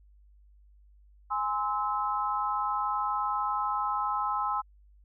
sine chord, Ab augmented, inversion none, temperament just, 830.6 / 1038.3 / 1297.8 Hz, Ab5 / C6 / E6, 0 / -14 / -27 cents, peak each -32 / -31 / -31 dBFS, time 1.3-4.62 s, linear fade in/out 20 ms, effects added 50 Hz sine -55 dBFS peak until 5.04 s

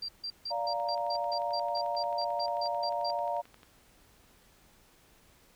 sine tone bursts, 4718 Hz, D8, 7 cents sharp, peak -34 dBFS, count 15, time 0.02-3.11 s, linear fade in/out 5 ms, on 66 ms, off 150 ms
sine chord, Bb major, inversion first, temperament just, 582.7 / 699.2 / 932.3 Hz, D5 / F5 / Bb5, -14 / +2 / 0 cents, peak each -35 / -33 / -34 dBFS, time 0.5-3.42 s, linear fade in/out 20 ms
click train, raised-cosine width 0.3 ms, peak -37 dBFS, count 33, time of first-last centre 0.8-3.632 s, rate 11.3 Hz
effects pink hiss -62 dBFS RMS until 5.55 s

